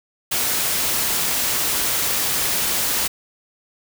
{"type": "noise", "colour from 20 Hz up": "white", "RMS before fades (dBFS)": -21, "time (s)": [0.31, 3.08], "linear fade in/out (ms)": 10, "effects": []}